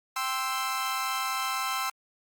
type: chord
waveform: sawtooth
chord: C major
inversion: second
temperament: equal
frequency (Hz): 784 / 1046.5 / 1318.5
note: G5 / C6 / E6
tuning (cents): 0 / 0 / 0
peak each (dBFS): -32 / -28 / -28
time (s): 0.16-1.9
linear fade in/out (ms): 5
effects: Opus 48 kbps